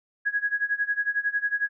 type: tone with tremolo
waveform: sine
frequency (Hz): 1661.2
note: G#6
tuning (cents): 0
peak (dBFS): -20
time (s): 0.25-1.69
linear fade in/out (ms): 20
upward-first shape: sine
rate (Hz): 11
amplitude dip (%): 90
effects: none